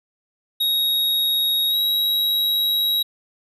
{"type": "tone with pitch glide", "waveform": "square", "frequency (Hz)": [3773, 3848], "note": ["A#7", "B7"], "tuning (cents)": [20, -46], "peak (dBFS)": -18, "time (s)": [0.6, 3.03], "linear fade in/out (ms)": 10, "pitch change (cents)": 34, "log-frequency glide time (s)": [1.69, 1.76], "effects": []}